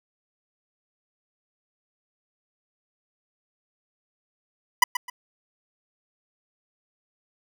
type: tone with echo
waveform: 25% pulse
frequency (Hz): 987.8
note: B5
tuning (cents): 0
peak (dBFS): -8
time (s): 4.82-4.84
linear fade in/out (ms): 5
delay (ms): 130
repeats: 2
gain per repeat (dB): -11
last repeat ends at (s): 5.1
effects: none